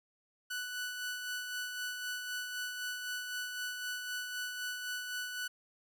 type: tone with tremolo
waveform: sawtooth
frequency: 1485 Hz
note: F#6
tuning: 6 cents sharp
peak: -32 dBFS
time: 0.5-5.48 s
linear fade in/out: 10 ms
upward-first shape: sine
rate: 3.9 Hz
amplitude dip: 40%
effects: none

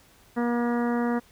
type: harmonic tone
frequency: 238.8 Hz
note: A#3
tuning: 42 cents sharp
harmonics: 1 / 2 / 3 / 4 / 5 / 6 / 7 / 8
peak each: -24 / -30 / -34 / -36 / -38 / -40 / -41 / -42 dBFS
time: 0.36-1.2 s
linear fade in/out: 20 ms
effects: pink hiss -57 dBFS RMS until 1.31 s

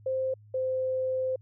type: tone pair in turn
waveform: sine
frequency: 523.3 / 518.2 Hz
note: C5 / C5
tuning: 0 / -17 cents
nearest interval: unison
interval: 17 cents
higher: first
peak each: -26 dBFS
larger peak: neither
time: 0.06-0.34 / 0.54-1.36 s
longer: second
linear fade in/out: 5 ms
effects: added 105 Hz sine -51 dBFS peak until 1.41 s

